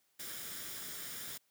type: noise with comb filter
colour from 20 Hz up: white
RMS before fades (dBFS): -44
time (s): 0.19-1.38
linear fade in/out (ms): 10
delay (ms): 0.57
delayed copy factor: +0.5
effects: white hiss -75 dBFS RMS until 1.5 s + high-pass 100 Hz 12 dB/octave